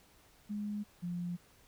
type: tone pair in turn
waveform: sine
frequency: 207.7 / 175.21 Hz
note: G#3 / F3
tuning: 0 / +6 cents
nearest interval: minor third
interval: 294 cents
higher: first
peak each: -35 / -35 dBFS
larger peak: neither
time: 0.49-0.84 / 1.02-1.37 s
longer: neither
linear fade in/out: 20 ms
effects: pink hiss -64 dBFS RMS until 1.67 s